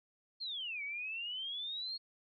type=exponential two-way sweep; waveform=sine; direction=down then up; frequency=4336 to 2224 to 4336 Hz; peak=-38 dBFS; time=0.4-1.98 s; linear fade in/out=20 ms; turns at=0.83 s; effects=none